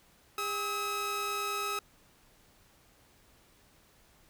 sawtooth tone pair together, 404.2 / 1282 Hz, G#4 / E6, -47 / -49 cents, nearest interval octave + minor sixth, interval 1998 cents, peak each -35 / -29 dBFS, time 0.38-1.79 s, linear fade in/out 2 ms, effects pink hiss -63 dBFS RMS until 4.29 s

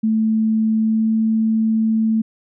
sine tone with pitch glide, 220 to 221.4 Hz, A3 to A3, 0 to +11 cents, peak -14 dBFS, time 0.03-2.22 s, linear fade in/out 10 ms, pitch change +11 cents, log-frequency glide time 0.8-1.1 s, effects none

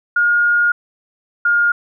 sine tone pair in turn, 1426 / 1417.8 Hz, F6 / F6, +36 / +26 cents, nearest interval unison, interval 10 cents, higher first, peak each -11 dBFS, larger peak neither, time 0.16-0.72 / 1.45-1.72 s, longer first, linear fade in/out 5 ms, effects none

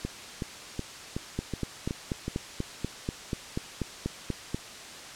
two click trains, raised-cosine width 3 ms, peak -18 / -16 dBFS, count 7 / 14, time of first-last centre 0.05-2.28 / 1.39-4.545 s, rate 2.69 / 4.12 Hz, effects white hiss -43 dBFS RMS until 5.15 s + low-pass 7000 Hz 12 dB/octave

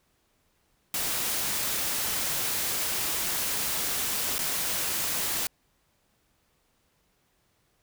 white noise with dropouts, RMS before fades -29 dBFS, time 0.94-5.47 s, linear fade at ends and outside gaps 1 ms, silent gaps 4.382-4.39 s, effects pink hiss -70 dBFS RMS until 7.82 s

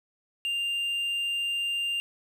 triangle tone, 2794 Hz, F7, in tune, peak -25 dBFS, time 0.45-2 s, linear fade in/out 0 ms, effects none

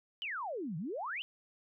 sine exponential two-way sweep, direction down then up, 3136 to 146.83 to 3136 Hz, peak -36 dBFS, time 0.22-1.22 s, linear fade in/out 0 ms, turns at 0.77 s, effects none

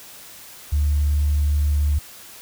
sine tone, 73.42 Hz, D2, in tune, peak -15 dBFS, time 0.72-1.99 s, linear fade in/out 10 ms, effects tanh soft clip ceiling -12 dBFS + white hiss -42 dBFS RMS until 2.41 s

